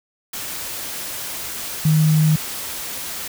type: tone in noise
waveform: sine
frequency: 155.56 Hz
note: D#3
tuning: in tune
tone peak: -12 dBFS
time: 1.85-2.36 s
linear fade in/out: 5 ms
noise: white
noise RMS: -29 dBFS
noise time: 0.33-3.28 s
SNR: +14 dB
effects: none